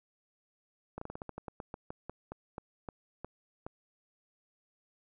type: slowing click train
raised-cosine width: 1 ms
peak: -26 dBFS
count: 18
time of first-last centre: 0.98-3.665 s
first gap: 34 ms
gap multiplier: 1.17
effects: none